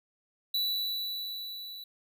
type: tone with level ramp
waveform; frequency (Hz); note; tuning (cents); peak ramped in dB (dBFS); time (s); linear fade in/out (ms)
square; 3951; B7; 0; -27 to -42; 0.54-1.84; 5
effects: none